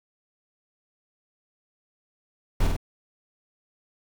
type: noise with echo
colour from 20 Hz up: brown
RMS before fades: -20 dBFS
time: 2.6-2.67 s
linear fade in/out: 5 ms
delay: 48 ms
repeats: 2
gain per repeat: -3 dB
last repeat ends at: 2.766 s
effects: none